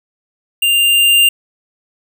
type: tone with level ramp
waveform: square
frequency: 2794 Hz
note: F7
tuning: in tune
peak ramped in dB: -11 to -7 dBFS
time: 0.62-1.29 s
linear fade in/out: 5 ms
effects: none